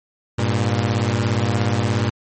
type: beating tone pair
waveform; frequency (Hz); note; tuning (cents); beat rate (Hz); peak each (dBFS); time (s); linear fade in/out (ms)
sawtooth; 100.8 / 117.8; G2 / A#2; +49 / +19; 17; -16; 0.38-2.1; 10
effects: MP3 32 kbps